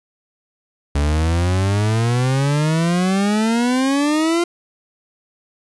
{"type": "exponential sweep", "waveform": "40% pulse", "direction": "up", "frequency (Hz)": [70.5, 349.2], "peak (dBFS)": -14, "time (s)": [0.95, 4.44], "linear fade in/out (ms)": 5, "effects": ["resampled to 24000 Hz", "8-bit"]}